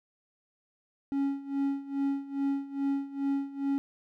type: tone with tremolo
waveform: triangle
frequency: 277.2 Hz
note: C#4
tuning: in tune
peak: -23 dBFS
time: 1.12-3.78 s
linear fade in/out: 0 ms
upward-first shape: sine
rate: 2.4 Hz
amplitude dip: 85%
effects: none